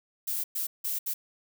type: noise bursts at uneven times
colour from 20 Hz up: violet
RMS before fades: -31 dBFS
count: 4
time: 0.27-0.44 / 0.55-0.67 / 0.84-0.99 / 1.06-1.14 s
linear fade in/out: 10 ms
effects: none